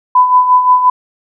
sine tone with tremolo, 1001 Hz, B5, 23 cents sharp, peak -3 dBFS, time 0.15-0.9 s, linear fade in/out 5 ms, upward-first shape sine, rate 5.7 Hz, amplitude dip 60%, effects none

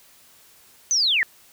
sine linear sweep, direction down, 6272 to 1706 Hz, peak -17 dBFS, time 0.91-1.23 s, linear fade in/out 0 ms, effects white hiss -53 dBFS RMS until 1.52 s

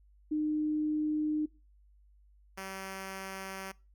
sine / 5% pulse tone pair in turn, 304.8 / 192.01 Hz, D#4 / G3, -36 / -36 cents, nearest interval minor sixth, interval 800 cents, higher first, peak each -28 dBFS, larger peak neither, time 0.31-1.46 / 2.57-3.72 s, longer neither, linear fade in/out 10 ms, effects noise-tail reverb RT60 0.3 s tail -23 dB re dry + added 50 Hz sine -59 dBFS peak until 3.94 s

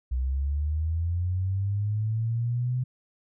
sine linear sweep, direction up, 61.74 to 127.6 Hz, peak -24 dBFS, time 0.11-2.84 s, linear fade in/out 10 ms, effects none

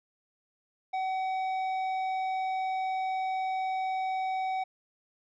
sine tone with tanh clipping, 756 Hz, F#5, 37 cents sharp, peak -30 dBFS, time 0.93-4.64 s, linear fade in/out 10 ms, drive 9 dB, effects none

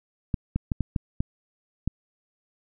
clicks, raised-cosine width 5 ms, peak -12 dBFS, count 7, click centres 0.342 / 0.56 / 0.718 / 0.807 / 0.962 / 1.205 / 1.876 s, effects none

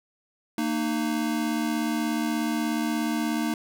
square tone pair together, 229.2 / 305.9 Hz, A#3 / D#4, -29 / -29 cents, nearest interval perfect fourth, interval 500 cents, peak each -28 dBFS, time 0.58-3.54 s, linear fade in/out 2 ms, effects none

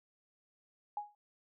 sine tone with exponential decay, 830 Hz, G#5, 1 cent flat, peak -32 dBFS, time 0.97-1.15 s, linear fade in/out 2 ms, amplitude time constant 39 ms, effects none

